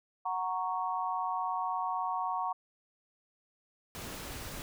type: chord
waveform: sine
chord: F# major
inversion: none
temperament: equal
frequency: 740 / 932.3 / 1108.7 Hz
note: F#5 / A#5 / C#6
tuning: 0 / 0 / 0 cents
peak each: -35 dBFS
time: 0.25-2.53 s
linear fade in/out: 10 ms
type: noise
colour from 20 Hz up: pink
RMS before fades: -42 dBFS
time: 3.95-4.62 s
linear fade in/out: 0 ms
effects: none